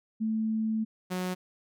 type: tone pair in turn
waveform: sine / sawtooth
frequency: 220 / 182.89 Hz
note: A3 / F#3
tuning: 0 / -20 cents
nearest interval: minor third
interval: 320 cents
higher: first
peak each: -26 dBFS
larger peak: neither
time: 0.2-0.85 / 1.1-1.35 s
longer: first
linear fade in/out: 20 ms
effects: none